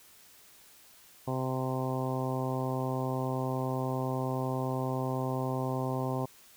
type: harmonic tone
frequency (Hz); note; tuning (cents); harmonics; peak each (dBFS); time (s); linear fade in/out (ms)
130; C3; -11; 1 / 2 / 3 / 4 / 5 / 6 / 7 / 8; -33 / -36 / -38 / -39 / -40 / -41 / -41 / -42; 1.27-6.26; 10
effects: white hiss -57 dBFS RMS until 6.56 s